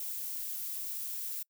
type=noise; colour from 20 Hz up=violet; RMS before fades=-38 dBFS; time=0-1.43 s; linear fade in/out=5 ms; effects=noise-tail reverb RT60 0.1 s tail -26 dB re dry